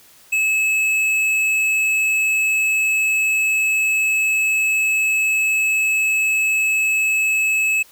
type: tone with tanh clipping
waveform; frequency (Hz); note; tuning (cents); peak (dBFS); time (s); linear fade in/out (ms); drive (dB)
sine; 2592; E7; -30; -17; 0.32-7.83; 10; 11
effects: white hiss -49 dBFS RMS until 7.91 s